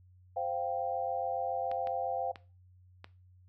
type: chord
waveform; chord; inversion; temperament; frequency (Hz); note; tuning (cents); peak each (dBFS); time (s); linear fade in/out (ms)
sine; C suspended fourth; none; just; 523.3 / 697.7 / 784.9; C5 / F5 / G5; 0 / -2 / +2; -37 / -35 / -35; 0.36-2.32; 10
type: clicks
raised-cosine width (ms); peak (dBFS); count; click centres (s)
0.3; -29; 4; 1.715 / 1.872 / 2.358 / 3.044
effects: noise-tail reverb RT60 0.3 s tail -17 dB re dry + added 91 Hz sine -57 dBFS peak until 3.48 s